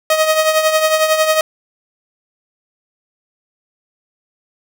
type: tone with tremolo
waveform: sawtooth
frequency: 628 Hz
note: D#5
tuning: 16 cents sharp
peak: -5 dBFS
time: 0.1-1.41 s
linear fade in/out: 2 ms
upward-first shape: triangle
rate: 11 Hz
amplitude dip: 65%
effects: none